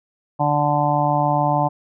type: harmonic tone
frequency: 146.83 Hz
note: D3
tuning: in tune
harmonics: 1 / 2 / 4 / 5 / 6 / 7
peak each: -22 / -26 / -24 / -21 / -21 / -26 dBFS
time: 0.39-1.69 s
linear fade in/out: 20 ms
effects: none